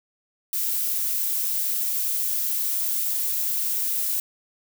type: noise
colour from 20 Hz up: violet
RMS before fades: -25 dBFS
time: 0.53-4.2 s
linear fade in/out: 2 ms
effects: none